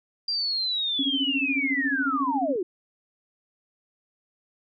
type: linear sweep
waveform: sine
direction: down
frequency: 4779 to 329.9 Hz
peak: -24 dBFS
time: 0.28-2.63 s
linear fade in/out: 5 ms
type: tone with tremolo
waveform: sine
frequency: 273.6 Hz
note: C#4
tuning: 23 cents flat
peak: -22 dBFS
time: 0.99-2.56 s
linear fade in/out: 2 ms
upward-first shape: sine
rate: 14 Hz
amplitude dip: 100%
effects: none